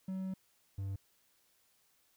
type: tone pair in turn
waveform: triangle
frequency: 189 / 97.66 Hz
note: F#3 / G2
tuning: +37 / -6 cents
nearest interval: major seventh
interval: 1143 cents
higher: first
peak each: -34 / -34 dBFS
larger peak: neither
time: 0.08-0.34 / 0.78-0.96 s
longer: first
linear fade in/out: 5 ms
effects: white hiss -72 dBFS RMS until 2.16 s